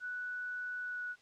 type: tone with pitch glide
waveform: sine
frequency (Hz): 1480 to 1470.6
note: F#6 to F#6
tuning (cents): 0 to -11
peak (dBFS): -37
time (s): 0-1.16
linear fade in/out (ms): 50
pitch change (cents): -11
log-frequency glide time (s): 0.82-1.02
effects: white hiss -65 dBFS RMS until 1.21 s + low-pass 5000 Hz 12 dB/octave